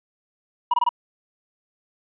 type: tone bursts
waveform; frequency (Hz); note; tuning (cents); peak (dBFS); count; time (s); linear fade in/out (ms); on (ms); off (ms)
triangle; 966; B5; -39; -14; 4; 0.71-0.891; 5; 28; 23
effects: resampled to 8000 Hz + 9-bit